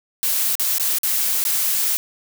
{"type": "noise with dropouts", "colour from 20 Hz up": "blue", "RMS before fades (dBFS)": -20, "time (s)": [0.23, 1.97], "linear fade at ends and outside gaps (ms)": 0, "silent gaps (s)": [[0.553, 0.597], [0.782, 0.798], [0.985, 1.033], [1.44, 1.451]], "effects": []}